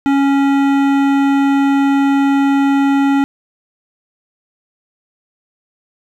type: tone with hard clipping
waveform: sine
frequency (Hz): 277.2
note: C#4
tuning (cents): 0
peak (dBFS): -12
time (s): 0.06-3.24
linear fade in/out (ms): 0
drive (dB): 15
effects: none